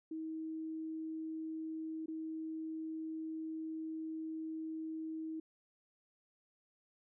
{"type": "tone with dropouts", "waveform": "sine", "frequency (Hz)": 318.5, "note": "D#4", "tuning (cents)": 41, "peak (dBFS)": -39, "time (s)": [0.11, 5.4], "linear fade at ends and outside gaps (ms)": 5, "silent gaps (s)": [2.06, 2.081], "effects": []}